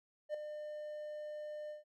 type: tone with ADSR envelope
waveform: triangle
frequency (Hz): 602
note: D5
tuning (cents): +43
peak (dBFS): -31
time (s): 0.29-1.84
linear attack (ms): 53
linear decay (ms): 3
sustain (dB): -9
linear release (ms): 140
effects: none